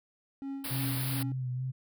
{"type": "tone with tremolo", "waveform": "triangle", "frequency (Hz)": 273.9, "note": "C#4", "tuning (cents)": -21, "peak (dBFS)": -32, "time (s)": [0.42, 1.32], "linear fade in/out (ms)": 0, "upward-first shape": "sine", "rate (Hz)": 2.8, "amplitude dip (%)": 70}
{"type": "band-stop noise", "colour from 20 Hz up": "white", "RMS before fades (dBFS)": -37, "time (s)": [0.64, 1.23], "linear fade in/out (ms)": 5, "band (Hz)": [5000, 9100], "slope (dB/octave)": 96}
{"type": "tone with vibrato", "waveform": "sine", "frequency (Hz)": 127.6, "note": "C3", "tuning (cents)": -43, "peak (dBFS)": -31, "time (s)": [0.7, 1.72], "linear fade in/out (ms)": 20, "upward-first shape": "sine", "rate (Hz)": 3.4, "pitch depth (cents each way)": 35}
{"effects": []}